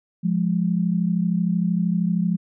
sine tone pair together, 174.61 / 207.6 Hz, F3 / G#3, 0 / 0 cents, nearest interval minor third, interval 300 cents, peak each -20 / -23 dBFS, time 0.23-2.37 s, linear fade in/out 20 ms, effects none

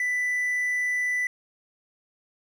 triangle tone with hard clipping, 1986 Hz, B6, 9 cents sharp, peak -24 dBFS, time 0-1.27 s, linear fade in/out 2 ms, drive 5 dB, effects none

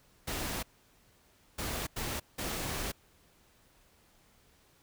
pink noise bursts at uneven times, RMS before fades -36 dBFS, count 4, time 0.27-0.63 / 1.58-1.87 / 1.96-2.2 / 2.38-2.92 s, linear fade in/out 10 ms, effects pink hiss -65 dBFS RMS until 4.82 s

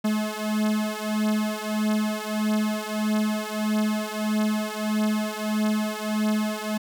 45% pulse beating tone pair, 213.1 / 214.7 Hz, G#3 / A3, +45 / -42 cents, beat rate 1.6 Hz, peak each -26 dBFS, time 0.04-6.78 s, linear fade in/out 10 ms, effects none

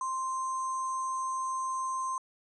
sine tone with sample-and-hold, 1046.5 Hz, C6, in tune, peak -30 dBFS, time 0.01-2.18 s, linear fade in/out 2 ms, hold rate 7350 Hz, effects resampled to 24000 Hz

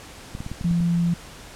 clicks, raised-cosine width 5 ms, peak -19 dBFS, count 8, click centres 0.351 / 0.405 / 0.464 / 0.516 / 0.612 / 0.644 / 0.711 / 0.807 s
sine tone, 171.3 Hz, F3, 33 cents flat, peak -18 dBFS, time 0.64-1.14 s, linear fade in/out 5 ms
effects pink hiss -42 dBFS RMS until 1.55 s + low-pass 10000 Hz 12 dB/octave

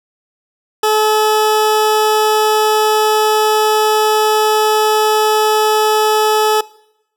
20% pulse tone, 430 Hz, A4, 40 cents flat, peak -6 dBFS, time 0.83-6.61 s, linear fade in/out 5 ms, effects noise-tail reverb RT60 0.8 s tail -21 dB re dry

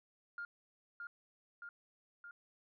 sine tone with echo, 1409 Hz, F6, 15 cents sharp, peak -40 dBFS, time 0.38-0.45 s, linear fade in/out 2 ms, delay 620 ms, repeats 3, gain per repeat -3 dB, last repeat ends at 2.31 s, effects tanh soft clip ceiling -36 dBFS

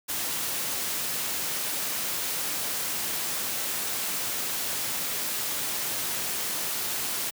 white noise, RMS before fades -30 dBFS, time 0.08-7.31 s, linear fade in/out 20 ms, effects high-pass 100 Hz 12 dB/octave

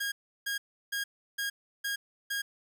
sawtooth tone bursts, 1631 Hz, G#6, 32 cents flat, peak -27 dBFS, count 6, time 0-2.42 s, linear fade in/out 10 ms, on 120 ms, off 340 ms, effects none

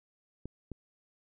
clicks, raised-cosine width 3 ms, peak -27 dBFS, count 2, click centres 0.456 / 0.717 s, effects none

